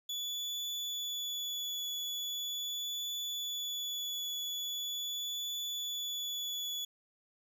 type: tone with vibrato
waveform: 35% pulse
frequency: 3436 Hz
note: A7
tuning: 42 cents flat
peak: -34 dBFS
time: 0.09-6.85 s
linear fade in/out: 5 ms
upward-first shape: triangle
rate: 0.41 Hz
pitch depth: 12 cents each way
effects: none